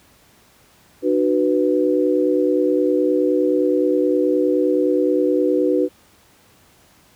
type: chord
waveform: sine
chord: B minor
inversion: first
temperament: equal with one note detuned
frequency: 300.4 / 370 / 493.9 Hz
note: D4 / F#4 / B4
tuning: +39 / 0 / 0 cents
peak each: -19 dBFS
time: 1.02-5.89 s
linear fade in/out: 50 ms
effects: pink hiss -53 dBFS RMS until 7.15 s + high-pass 60 Hz 12 dB/octave